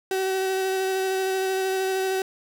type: tone with vibrato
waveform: 35% pulse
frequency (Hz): 380.1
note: F#4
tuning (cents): +47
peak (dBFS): -21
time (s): 0.11-2.22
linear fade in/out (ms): 2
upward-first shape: square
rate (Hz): 13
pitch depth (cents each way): 10
effects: none